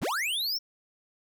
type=linear sweep; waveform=square; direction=up; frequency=33 to 5588 Hz; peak=-28 dBFS; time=0.01-0.59 s; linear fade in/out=20 ms; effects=none